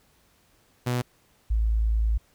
sawtooth / sine tone pair in turn, 123.2 / 54.88 Hz, B2 / A1, -4 / -4 cents, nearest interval octave + major second, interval 1400 cents, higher first, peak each -20 dBFS, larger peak neither, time 0.86-1.02 / 1.5-2.18 s, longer second, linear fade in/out 10 ms, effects pink hiss -63 dBFS RMS until 2.34 s

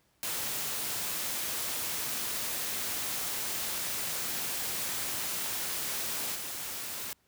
white noise with level steps, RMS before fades -34 / -38 dBFS, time 0.23-7.13 s, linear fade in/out 0 ms, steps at 6.34 s, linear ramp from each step 20 ms, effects pink hiss -70 dBFS RMS until 7.27 s + high-pass 60 Hz 12 dB/octave

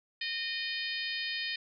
harmonic tone, 614 Hz, D#5, 23 cents flat, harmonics 3 / 4 / 5 / 6 / 7 / 8, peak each -38 / -39 / -40 / -41 / -41 / -42 dBFS, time 0.21-1.56 s, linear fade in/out 5 ms, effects none

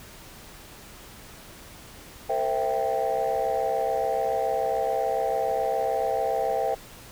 sine chord, C dominant seventh, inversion third, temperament equal with one note detuned, 456.3 / 523.3 / 659.3 / 784 Hz, Bb4 / C5 / E5 / G5, -37 / 0 / 0 / 0 cents, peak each -29 / -28 / -27 / -26 dBFS, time 2.29-6.75 s, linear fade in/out 10 ms, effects tanh soft clip ceiling -17 dBFS + pink hiss -46 dBFS RMS until 7.11 s

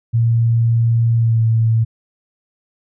sine tone with pitch glide, 115.8 to 113.02 Hz, A#2 to A2, -11 to +47 cents, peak -11 dBFS, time 0.13-1.85 s, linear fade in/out 20 ms, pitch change -42 cents, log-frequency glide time 1.16-1.4 s, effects none

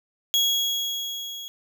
35% pulse tone with level ramp, 3322 Hz, G#7, in tune, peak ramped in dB -16 to -33 dBFS, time 0.34-1.48 s, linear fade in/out 0 ms, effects none

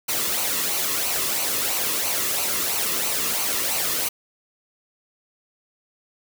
white noise with flanger, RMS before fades -24 dBFS, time 0.08-4.09 s, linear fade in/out 10 ms, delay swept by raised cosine 0.57 to 1.33 ms, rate 3 Hz, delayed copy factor -0.55, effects none

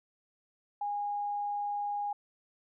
sine tone, 820 Hz, G#5, 22 cents flat, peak -31 dBFS, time 0.81-2.13 s, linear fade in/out 5 ms, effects none

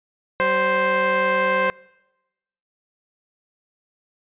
15% pulse tone pair together, 191.1 / 523.3 Hz, G3 / C5, -44 / 0 cents, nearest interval octave + perfect fourth, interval 1744 cents, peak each -22 / -11 dBFS, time 0.4-1.7 s, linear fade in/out 0 ms, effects noise-tail reverb RT60 1.0 s tail -25 dB re dry + resampled to 8000 Hz

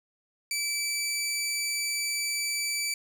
15% pulse tone, 2315 Hz, D7, 25 cents flat, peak -21 dBFS, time 0.51-2.94 s, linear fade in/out 2 ms, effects none

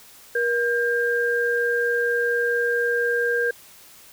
sine tone pair together, 475.7 / 1600 Hz, A#4 / G6, +35 / +35 cents, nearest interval octave + major sixth, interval 2100 cents, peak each -22 dBFS, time 0.35-3.51 s, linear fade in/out 5 ms, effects white hiss -48 dBFS RMS until 4.12 s

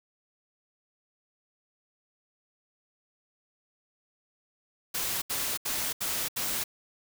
white noise bursts, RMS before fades -31 dBFS, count 5, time 4.94-6.64 s, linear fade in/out 10 ms, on 280 ms, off 75 ms, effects none

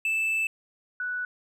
triangle / sine tone pair in turn, 2637 / 1480 Hz, E7 / F#6, 0 / 0 cents, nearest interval minor seventh, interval 1000 cents, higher first, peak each -22 / -28 dBFS, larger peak first, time 0.05-0.47 / 1-1.25 s, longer first, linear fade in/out 2 ms, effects none

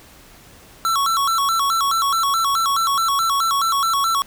square tone with vibrato, 1220 Hz, D#6, 34 cents flat, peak -17 dBFS, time 0.85-4.22 s, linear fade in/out 0 ms, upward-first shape square, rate 4.7 Hz, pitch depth 160 cents each way, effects pink hiss -46 dBFS RMS until 4.26 s

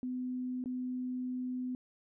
sine tone with dropouts, 252.4 Hz, B3, 38 cents sharp, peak -34 dBFS, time 0.03-1.75 s, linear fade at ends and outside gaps 1 ms, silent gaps 0.64-0.658 s, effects none

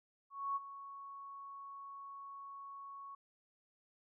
sine tone with ADSR envelope, 1109 Hz, C#6, in tune, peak -33 dBFS, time 0.3-3.15 s, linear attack 260 ms, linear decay 26 ms, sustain -14 dB, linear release 5 ms, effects none

